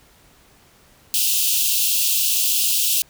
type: high-pass noise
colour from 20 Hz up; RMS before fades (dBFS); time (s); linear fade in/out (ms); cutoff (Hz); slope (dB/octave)
white; -19; 1.14-3.02; 0; 2600; 96
effects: pink hiss -53 dBFS RMS until 3.09 s